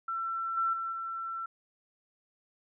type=tone with level steps; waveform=sine; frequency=1345 Hz; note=E6; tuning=34 cents sharp; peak=-31 / -26 / -32 / -34 dBFS; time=0.08-1.46 s; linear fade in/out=5 ms; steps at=0.57 / 0.73 / 0.92 s; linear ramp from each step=5 ms; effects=none